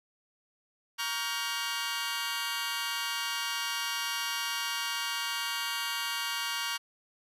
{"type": "chord", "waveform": "15% pulse", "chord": "G half-diminished seventh", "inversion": "first", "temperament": "just", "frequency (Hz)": [940.8, 1128.9, 1411.2, 1568], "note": ["Bb5", "Db6", "F6", "G6"], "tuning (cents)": [16, 31, 18, 0], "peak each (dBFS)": -31, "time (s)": [0.98, 6.78], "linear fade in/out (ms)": 20, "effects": ["resampled to 32000 Hz"]}